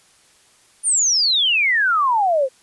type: exponential sweep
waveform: sine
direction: down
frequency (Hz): 9530 to 503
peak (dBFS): -14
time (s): 0.83-2.49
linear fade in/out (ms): 50
effects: white hiss -54 dBFS RMS until 2.62 s + resampled to 24000 Hz